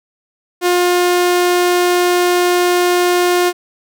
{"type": "tone", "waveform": "sawtooth", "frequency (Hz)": 355.6, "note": "F4", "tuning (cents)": 31, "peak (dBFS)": -7, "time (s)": [0.61, 3.53], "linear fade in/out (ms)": 50, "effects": []}